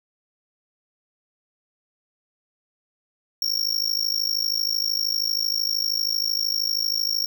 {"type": "tone with amplitude modulation", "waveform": "square", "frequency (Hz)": 5520, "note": "F8", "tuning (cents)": -21, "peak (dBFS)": -18, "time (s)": [3.42, 7.26], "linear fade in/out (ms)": 2, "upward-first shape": "sine", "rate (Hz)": 52.9, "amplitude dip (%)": 95, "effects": ["8-bit"]}